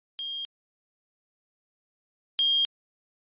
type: tone pair in turn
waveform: sine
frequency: 3223 / 3223 Hz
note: G7 / G7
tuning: +47 / +47 cents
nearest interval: unison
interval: 0 cents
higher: neither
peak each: -31 / -20 dBFS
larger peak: second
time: 0.19-0.45 / 2.39-2.65 s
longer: neither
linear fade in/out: 0 ms
effects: resampled to 8000 Hz